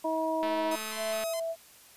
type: harmonic tone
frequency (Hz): 320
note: D#4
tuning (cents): +49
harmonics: 1 / 2 / 3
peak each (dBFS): -33 / -30 / -32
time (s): 0.04-0.76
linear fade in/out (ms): 10
type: click train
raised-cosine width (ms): 0.3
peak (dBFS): -23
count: 177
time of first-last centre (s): 0.43-1.237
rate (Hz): 218
type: tone with vibrato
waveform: 5% pulse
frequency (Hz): 1143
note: D6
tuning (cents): -47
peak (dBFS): -26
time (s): 0.71-1.4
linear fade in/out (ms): 5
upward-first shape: square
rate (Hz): 2.4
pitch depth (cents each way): 180
type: tone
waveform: sine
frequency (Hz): 659.3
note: E5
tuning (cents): 0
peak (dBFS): -30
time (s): 0.96-1.56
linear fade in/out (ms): 50
effects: white hiss -55 dBFS RMS until 1.96 s + resampled to 32000 Hz